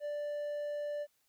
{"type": "tone", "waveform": "triangle", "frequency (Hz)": 587.3, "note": "D5", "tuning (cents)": 0, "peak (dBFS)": -33, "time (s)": [0, 1.07], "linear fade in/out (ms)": 50, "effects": ["white hiss -75 dBFS RMS until 1.28 s"]}